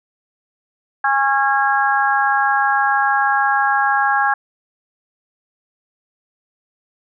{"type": "harmonic tone", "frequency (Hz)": 273.7, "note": "C#4", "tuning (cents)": -22, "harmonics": [3, 4, 5, 6], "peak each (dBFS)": [-17, -21, -22, -18], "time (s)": [1.04, 4.34], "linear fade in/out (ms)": 5, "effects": []}